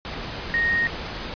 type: tone in noise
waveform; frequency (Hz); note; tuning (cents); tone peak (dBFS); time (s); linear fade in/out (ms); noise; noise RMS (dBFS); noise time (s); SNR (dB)
sine; 1863; A#6; -2; -19; 0.54-0.87; 0; pink; -32; 0.05-1.34; +10
effects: resampled to 11025 Hz